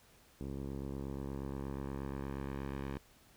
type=tone with low-pass filter sweep; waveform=10% pulse; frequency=68.4 Hz; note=C#2; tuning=23 cents flat; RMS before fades=-41 dBFS; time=0.41-2.98 s; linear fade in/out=0 ms; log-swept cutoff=450 to 2700 Hz; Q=0.75; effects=pink hiss -64 dBFS RMS until 3.36 s